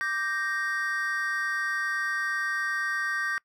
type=chord; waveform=triangle; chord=G minor; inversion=second; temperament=equal; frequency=1174.7 / 1568 / 1864.7 Hz; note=D6 / G6 / Bb6; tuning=0 / 0 / 0 cents; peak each=-33 / -28 / -29 dBFS; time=0.01-3.38 s; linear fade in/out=0 ms; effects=noise-tail reverb RT60 0.1 s tail -24 dB re dry